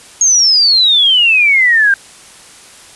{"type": "exponential sweep", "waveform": "sine", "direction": "down", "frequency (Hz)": [6620, 1568], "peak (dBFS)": -6, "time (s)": [0.21, 1.94], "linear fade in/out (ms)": 2, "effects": ["white hiss -38 dBFS RMS until 2.95 s", "resampled to 24000 Hz"]}